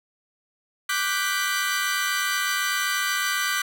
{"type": "chord", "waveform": "sawtooth", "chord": "G major seventh", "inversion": "second", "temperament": "equal", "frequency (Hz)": [1174.7, 1480, 1568, 1975.5], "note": ["D6", "F#6", "G6", "B6"], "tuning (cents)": [0, 0, 0, 0], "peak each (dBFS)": -25, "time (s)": [0.89, 3.62], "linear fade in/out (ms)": 5, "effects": []}